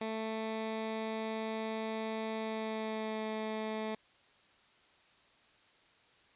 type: tone with pitch glide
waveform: 15% pulse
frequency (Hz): 220.7 to 217.8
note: A3 to A3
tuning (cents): +5 to -17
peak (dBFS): -29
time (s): 0.01-3.95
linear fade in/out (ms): 5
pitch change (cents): -22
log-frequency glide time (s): 2.35-3.23
effects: white hiss -65 dBFS RMS until 6.35 s + resampled to 8000 Hz